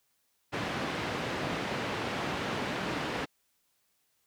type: band-pass noise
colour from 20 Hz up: pink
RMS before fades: -34 dBFS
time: 0.52-3.26 s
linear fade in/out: 20 ms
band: 150 to 3000 Hz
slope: 12 dB/octave
effects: white hiss -74 dBFS RMS until 4.26 s